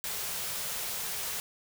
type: band-stop noise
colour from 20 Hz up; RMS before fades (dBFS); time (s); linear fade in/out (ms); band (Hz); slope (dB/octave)
white; -35; 0.04-1.4; 0; 230 to 360; 96
effects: none